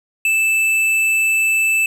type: tone with tanh clipping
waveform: sine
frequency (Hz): 2637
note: E7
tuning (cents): 0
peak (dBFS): -15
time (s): 0.25-1.86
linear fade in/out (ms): 2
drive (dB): 12
effects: none